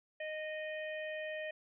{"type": "harmonic tone with a mistuned harmonic", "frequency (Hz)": 619, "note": "D#5", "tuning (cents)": -9, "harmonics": [1, 3, 4, 5], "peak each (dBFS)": [-40, -44, -48, -54], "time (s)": [0.2, 1.51], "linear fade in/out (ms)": 5, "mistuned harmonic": 5, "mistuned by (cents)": -15, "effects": []}